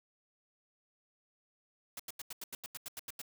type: noise bursts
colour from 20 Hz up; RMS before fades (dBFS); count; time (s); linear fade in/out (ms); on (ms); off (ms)
white; -43; 12; 1.97-3.216; 2; 25; 86
effects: none